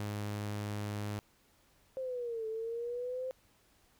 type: tone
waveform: sawtooth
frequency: 103.83 Hz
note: G#2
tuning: in tune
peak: -32 dBFS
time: 0-1.19 s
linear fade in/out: 0 ms
type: linear two-way sweep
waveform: sine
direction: down then up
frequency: 530 to 437.2 to 521 Hz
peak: -35 dBFS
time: 1.97-3.31 s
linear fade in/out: 0 ms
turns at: 2.47 s
effects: pink hiss -68 dBFS RMS until 3.99 s